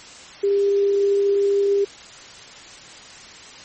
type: tone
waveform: sine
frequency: 400.3 Hz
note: G4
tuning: 36 cents sharp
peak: -15 dBFS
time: 0.43-1.85 s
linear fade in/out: 10 ms
effects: white hiss -41 dBFS RMS until 3.64 s + MP3 32 kbps